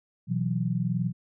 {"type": "chord", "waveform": "sine", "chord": "B suspended fourth", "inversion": "none", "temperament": "equal", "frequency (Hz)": [123.47, 164.81, 185], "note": ["B2", "E3", "F#3"], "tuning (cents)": [0, 0, 0], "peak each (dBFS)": -29, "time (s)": [0.27, 1.13], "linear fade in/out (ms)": 50, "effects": []}